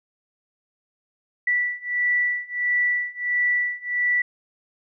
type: beating tone pair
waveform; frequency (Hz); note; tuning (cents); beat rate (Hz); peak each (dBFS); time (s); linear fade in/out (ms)
sine; 1961 / 1962.5; B6 / B6; -13 / -11; 1.5; -24 / -23; 1.47-4.22; 5
effects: none